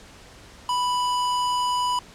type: tone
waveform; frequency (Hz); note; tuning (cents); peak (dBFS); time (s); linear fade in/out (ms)
square; 989; B5; +2; -22; 0.69-1.99; 2
effects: pink hiss -47 dBFS RMS until 2.14 s + low-pass 8000 Hz 12 dB/octave